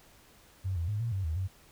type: tone with pitch steps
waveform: sine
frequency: 94.6 / 84 / 104.8 / 116.6 / 96.4 / 79.1 / 94.3 Hz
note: F#2 / E2 / G#2 / A#2 / G2 / D#2 / F#2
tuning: +39 / +33 / +16 / +1 / -28 / +29 / +33 cents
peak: -29 dBFS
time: 0.64-1.48 s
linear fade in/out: 20 ms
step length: 120 ms
effects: pink hiss -59 dBFS RMS until 1.71 s